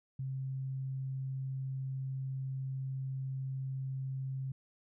sine tone, 133.1 Hz, C3, 30 cents sharp, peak -35 dBFS, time 0.19-4.52 s, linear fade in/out 5 ms, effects none

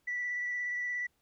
sine tone with vibrato, 1962 Hz, B6, 12 cents flat, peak -31 dBFS, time 0.07-1.07 s, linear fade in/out 10 ms, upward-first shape sine, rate 17 Hz, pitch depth 13 cents each way, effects tanh soft clip ceiling -27 dBFS + pink hiss -75 dBFS RMS until 1.21 s

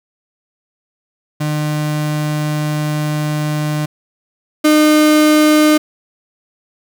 35% pulse tone pair in turn, 151 / 304.7 Hz, D3 / D#4, +48 / -36 cents, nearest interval octave, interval 1216 cents, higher second, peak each -14 / -6 dBFS, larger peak second, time 1.4-3.86 / 4.64-5.78 s, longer first, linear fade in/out 10 ms, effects none

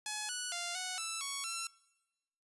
5% pulse tone with pitch steps, 848 / 1475 / 697 / 738 / 1324 / 1114 / 1349 Hz, G#5 / F#6 / F5 / F#5 / E6 / C#6 / E6, +36 / -6 / -4 / -5 / +7 / +8 / +40 cents, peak -25 dBFS, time 0.06-1.67 s, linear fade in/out 2 ms, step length 230 ms, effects noise-tail reverb RT60 1.0 s tail -21 dB re dry + resampled to 24000 Hz

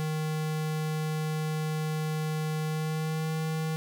square tone with pitch glide, 155.56 to 158.28 Hz, D#3 to D#3, 0 to +30 cents, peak -29 dBFS, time 0-3.76 s, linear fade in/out 0 ms, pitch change +30 cents, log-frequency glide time 2.63-3.33 s, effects none

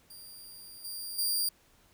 15% pulse tone with level steps, 4773 Hz, D8, 27 cents sharp, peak -40 / -31 / -21 dBFS, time 0.1-1.49 s, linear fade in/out 5 ms, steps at 0.84 / 1.18 s, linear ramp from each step 10 ms, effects pink hiss -64 dBFS RMS until 1.93 s

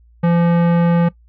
sine tone with tanh clipping, 170.9 Hz, F3, 37 cents flat, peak -13 dBFS, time 0.23-1.09 s, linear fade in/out 10 ms, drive 18 dB, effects noise-tail reverb RT60 0.1 s tail -20 dB re dry + added 58 Hz sine -46 dBFS peak until 1.28 s

